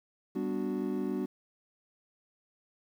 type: chord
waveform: triangle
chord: G major seventh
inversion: none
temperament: equal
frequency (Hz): 196 / 246.9 / 293.7 / 370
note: G3 / B3 / D4 / F#4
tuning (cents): 0 / 0 / 0 / 0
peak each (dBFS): -34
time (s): 0.35-1.26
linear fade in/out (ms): 10
effects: 10-bit